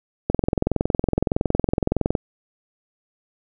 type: click train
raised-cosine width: 2 ms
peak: -5 dBFS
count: 41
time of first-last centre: 0.3-2.152 s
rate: 21.6 Hz
effects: none